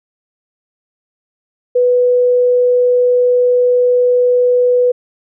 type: tone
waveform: sine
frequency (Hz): 493.9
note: B4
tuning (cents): 0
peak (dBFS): -8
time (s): 1.75-4.92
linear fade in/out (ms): 10
effects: none